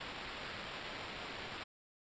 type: noise with sample-and-hold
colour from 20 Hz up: violet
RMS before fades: -45 dBFS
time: 0-1.64 s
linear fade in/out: 10 ms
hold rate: 6300 Hz
effects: resampled to 16000 Hz